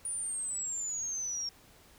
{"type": "exponential sweep", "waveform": "sine", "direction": "down", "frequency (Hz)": [9600, 5510], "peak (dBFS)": -33, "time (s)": [0.05, 1.49], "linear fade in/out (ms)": 2, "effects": ["pink hiss -59 dBFS RMS until 1.98 s"]}